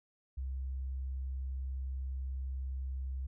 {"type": "tone", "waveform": "sine", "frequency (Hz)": 65.8, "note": "C2", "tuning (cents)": 10, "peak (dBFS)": -35, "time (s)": [0.37, 3.27], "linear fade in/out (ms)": 10, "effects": []}